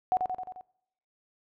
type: tone with echo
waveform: sine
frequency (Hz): 740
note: F#5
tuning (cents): 0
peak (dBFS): -21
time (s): 0.12-0.17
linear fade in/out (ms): 0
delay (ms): 88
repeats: 5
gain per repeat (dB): -4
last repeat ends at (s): 0.61
effects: noise-tail reverb RT60 0.8 s tail -22 dB re dry